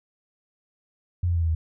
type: tone with pitch steps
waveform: sine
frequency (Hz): 88.4 / 86.23 / 84.12 / 82.05 / 80.04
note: F2 / F2 / E2 / E2 / D#2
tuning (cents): +22 / -21 / +36 / -8 / +50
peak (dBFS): -20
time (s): 1.23-1.55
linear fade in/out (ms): 5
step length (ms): 64
effects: none